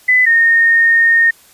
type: tone pair in turn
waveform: sine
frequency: 2006 / 1840.6 Hz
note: B6 / A#6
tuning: +26 / -22 cents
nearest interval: minor second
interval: 148 cents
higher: first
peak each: -7 dBFS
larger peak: neither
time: 0.08-0.26 / 0.26-1.31 s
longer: second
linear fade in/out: 10 ms
effects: white hiss -46 dBFS RMS until 1.53 s + resampled to 32000 Hz